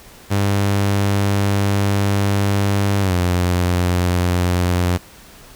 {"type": "tone with pitch glide", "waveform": "sawtooth", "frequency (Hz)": [100, 89.09], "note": ["G2", "F2"], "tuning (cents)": [35, 35], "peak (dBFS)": -11, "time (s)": [0.3, 4.98], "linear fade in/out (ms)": 20, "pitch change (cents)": -200, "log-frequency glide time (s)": [3.01, 3.14], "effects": ["pink hiss -43 dBFS RMS until 5.55 s"]}